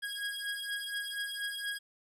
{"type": "beating tone pair", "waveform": "25% pulse", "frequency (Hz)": [1643, 1647.2], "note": ["G#6", "G#6"], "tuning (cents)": [-19, -15], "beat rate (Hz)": 4.2, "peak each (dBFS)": [-34, -35], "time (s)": [0.02, 1.79], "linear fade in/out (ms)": 20, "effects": ["resampled to 32000 Hz"]}